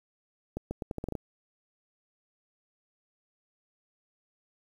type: accelerating click train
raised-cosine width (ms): 2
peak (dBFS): -20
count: 9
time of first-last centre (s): 0.57-1.153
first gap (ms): 140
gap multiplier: 0.8
effects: 9-bit

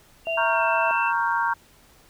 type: tone with pitch glide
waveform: sine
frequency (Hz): 2774 to 2676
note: F7 to E7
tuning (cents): -12 to +25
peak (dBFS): -27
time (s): 0.25-1.13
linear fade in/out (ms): 50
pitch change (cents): -63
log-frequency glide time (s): 0.43-0.64
type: tone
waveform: sine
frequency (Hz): 659.3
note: E5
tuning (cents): 0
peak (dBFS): -25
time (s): 0.27-0.91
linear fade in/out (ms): 0
type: chord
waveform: sine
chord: G half-diminished seventh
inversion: first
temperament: equal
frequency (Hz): 932.3 / 1108.7 / 1396.9 / 1568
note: Bb5 / Db6 / F6 / G6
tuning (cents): 0 / 0 / 0 / 0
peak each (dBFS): -23 / -28 / -29 / -27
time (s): 0.37-1.54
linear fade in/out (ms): 10
effects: pink hiss -55 dBFS RMS until 2.09 s

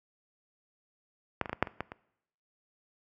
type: clicks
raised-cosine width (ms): 0.5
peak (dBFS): -12 / -22 / -21 / -17 / -8 / -24 / -17 / -25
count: 8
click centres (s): 1.413 / 1.458 / 1.495 / 1.53 / 1.626 / 1.672 / 1.806 / 1.919
effects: noise-tail reverb RT60 0.8 s tail -22 dB re dry + high-pass 60 Hz 12 dB/octave

